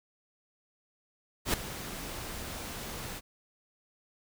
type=noise with ADSR envelope; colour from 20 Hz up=pink; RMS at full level=-26 dBFS; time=1.45-3.21 s; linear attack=87 ms; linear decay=4 ms; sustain=-14 dB; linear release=38 ms; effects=none